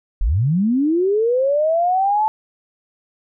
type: linear sweep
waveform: sine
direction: up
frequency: 33.11 to 880 Hz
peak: -14 dBFS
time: 0.21-2.28 s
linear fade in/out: 0 ms
effects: none